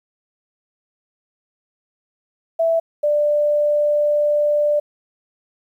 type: tone pair in turn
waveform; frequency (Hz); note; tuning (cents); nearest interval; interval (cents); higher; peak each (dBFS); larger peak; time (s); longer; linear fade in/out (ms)
sine; 659.3 / 591.4; E5 / D5; 0 / +12; major second; 188; first; -14; neither; 2.59-2.8 / 3.03-4.8; second; 10
effects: 9-bit